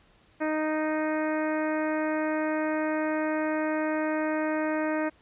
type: harmonic tone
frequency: 310 Hz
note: D#4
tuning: 6 cents flat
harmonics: 1 / 2 / 3 / 4 / 5 / 6 / 7 / 8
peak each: -28 / -30 / -36 / -39 / -37 / -39 / -43 / -46 dBFS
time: 0.4-5.1 s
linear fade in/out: 20 ms
effects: pink hiss -61 dBFS RMS until 5.21 s + resampled to 8000 Hz